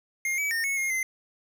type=tone with pitch steps; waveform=square; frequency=2127 / 2285 / 1828 / 2199 / 2139 / 2067 Hz; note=C7 / D7 / A#6 / C#7 / C7 / C7; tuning=+28 / -48 / -34 / -14 / +38 / -22 cents; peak=-26 dBFS; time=0.25-1.03 s; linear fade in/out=2 ms; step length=130 ms; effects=9-bit